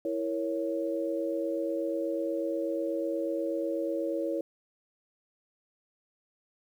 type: chord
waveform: sine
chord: A# diminished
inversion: second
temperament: equal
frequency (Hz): 329.6 / 466.2 / 554.4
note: E4 / A#4 / C#5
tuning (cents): 0 / 0 / 0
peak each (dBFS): -32 / -35 / -32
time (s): 0.05-4.41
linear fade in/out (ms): 2
effects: 10-bit